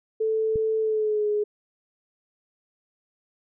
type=tone with pitch glide; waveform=sine; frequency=440 to 418.4 Hz; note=A4 to G#4; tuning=0 to +13 cents; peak=-21 dBFS; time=0.2-1.44 s; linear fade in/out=10 ms; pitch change=-87 cents; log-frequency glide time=0.8-1.28 s
type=click; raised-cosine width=5 ms; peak=-21 dBFS; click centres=0.558 s
effects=none